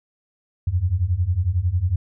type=beating tone pair; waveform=sine; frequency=83.3 / 94.3 Hz; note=E2 / F#2; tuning=+19 / +33 cents; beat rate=11 Hz; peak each=-22 / -20 dBFS; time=0.67-1.96 s; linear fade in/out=5 ms; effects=none